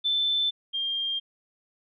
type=tone pair in turn; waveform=sine; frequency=3530 / 3201 Hz; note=A7 / G7; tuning=+5 / +36 cents; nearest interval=major second; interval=169 cents; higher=first; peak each=-22 / -26 dBFS; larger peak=first; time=0.04-0.51 / 0.73-1.2 s; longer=neither; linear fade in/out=20 ms; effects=none